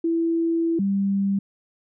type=tone pair in turn; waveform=sine; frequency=331.9 / 197.35 Hz; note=E4 / G3; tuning=+12 / +12 cents; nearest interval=major sixth; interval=900 cents; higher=first; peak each=-19 dBFS; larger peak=neither; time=0.04-0.79 / 0.79-1.39 s; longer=first; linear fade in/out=5 ms; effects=none